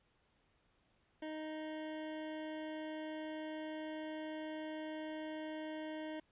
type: tone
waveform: 25% pulse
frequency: 311.1 Hz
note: D#4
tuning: in tune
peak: -38 dBFS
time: 1.22-6.2 s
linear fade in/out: 5 ms
effects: pink hiss -75 dBFS RMS until 6.31 s + resampled to 8000 Hz